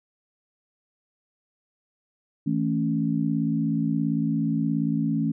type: chord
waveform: sine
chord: A major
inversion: second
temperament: equal with one note detuned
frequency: 161.52 / 220 / 277.2 Hz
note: E3 / A3 / C#4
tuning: -35 / 0 / 0 cents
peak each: -26 dBFS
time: 2.46-5.32 s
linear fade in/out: 10 ms
effects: none